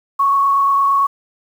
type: tone with frequency modulation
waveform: sine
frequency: 1108.7 Hz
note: C#6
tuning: in tune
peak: -11 dBFS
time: 0.19-1.07 s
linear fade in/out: 10 ms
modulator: 28.8 Hz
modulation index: 0.58
effects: 7-bit